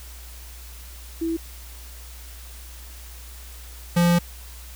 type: tone pair in turn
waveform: sine / square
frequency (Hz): 329.6 / 173.09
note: E4 / F3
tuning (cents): 0 / -15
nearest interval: major seventh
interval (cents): 1115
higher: first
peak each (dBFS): -22 / -16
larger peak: second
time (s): 1.21-1.37 / 3.96-4.19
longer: second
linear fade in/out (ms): 10
effects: added 60 Hz sine -39 dBFS peak until 4.75 s + white hiss -45 dBFS RMS until 4.75 s